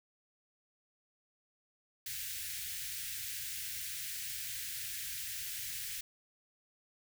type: band-stop noise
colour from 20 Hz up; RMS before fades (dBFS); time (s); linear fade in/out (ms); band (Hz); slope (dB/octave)
white; -41; 2.06-6.01; 5; 140 to 1600; 48
effects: none